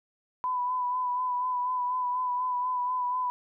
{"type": "tone with vibrato", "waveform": "sine", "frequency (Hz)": 997, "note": "B5", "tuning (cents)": 16, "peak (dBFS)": -26, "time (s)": [0.44, 3.3], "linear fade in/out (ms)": 0, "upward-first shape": "sine", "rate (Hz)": 4.1, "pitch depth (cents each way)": 27, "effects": []}